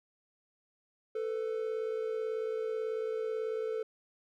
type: tone pair together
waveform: triangle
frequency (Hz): 441.8 / 500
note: A4 / B4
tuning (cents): +7 / +21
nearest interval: major second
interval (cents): 214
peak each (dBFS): -31 / -37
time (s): 1.15-3.83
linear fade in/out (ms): 5
effects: none